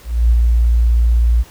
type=tone with ADSR envelope; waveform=sine; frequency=58.2 Hz; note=A#1; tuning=2 cents flat; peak=-7 dBFS; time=0.04-1.44 s; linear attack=260 ms; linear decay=58 ms; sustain=-2 dB; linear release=35 ms; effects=pink hiss -43 dBFS RMS until 1.5 s